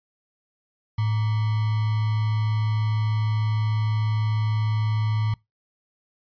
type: tone with sample-and-hold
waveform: sine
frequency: 108.3 Hz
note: A2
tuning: 27 cents flat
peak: -20 dBFS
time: 0.98-5.34 s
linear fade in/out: 5 ms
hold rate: 1050 Hz
effects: noise-tail reverb RT60 0.2 s tail -24 dB re dry + resampled to 11025 Hz